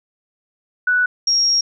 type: tone pair in turn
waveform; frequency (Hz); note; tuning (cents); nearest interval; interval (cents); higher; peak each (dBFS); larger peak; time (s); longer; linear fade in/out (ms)
sine; 1480 / 5588; F#6 / F8; 0 / 0; octave + major seventh; 2300; second; -13; neither; 0.87-1.06 / 1.27-1.61; second; 5
effects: none